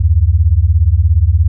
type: beating tone pair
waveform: sine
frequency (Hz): 73.42 / 90.42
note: D2 / F#2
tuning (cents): 0 / -39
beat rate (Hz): 17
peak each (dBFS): -10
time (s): 0-1.48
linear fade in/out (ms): 10
effects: none